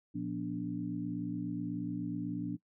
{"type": "harmonic tone with a mistuned harmonic", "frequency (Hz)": 58.27, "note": "A#1", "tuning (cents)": 0, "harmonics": [2, 3, 4, 5], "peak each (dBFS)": [-44, -39, -41, -37], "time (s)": [0.14, 2.57], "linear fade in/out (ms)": 20, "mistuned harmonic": 4, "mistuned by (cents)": 79, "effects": ["noise-tail reverb RT60 0.1 s tail -21 dB re dry"]}